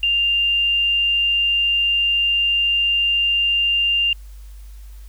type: tone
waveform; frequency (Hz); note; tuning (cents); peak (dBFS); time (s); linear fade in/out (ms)
sine; 2794; F7; 0; -15; 0.03-4.13; 2
effects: added 50 Hz sine -35 dBFS peak until 5.08 s + white hiss -54 dBFS RMS until 5.08 s